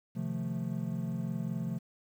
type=chord; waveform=triangle; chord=F dominant seventh; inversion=second; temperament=equal; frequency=130.81 / 155.56 / 174.61 / 220 Hz; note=C3 / Eb3 / F3 / A3; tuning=0 / 0 / 0 / 0 cents; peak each=-36 / -39 / -34 / -36 dBFS; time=0.15-1.79 s; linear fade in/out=20 ms; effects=10-bit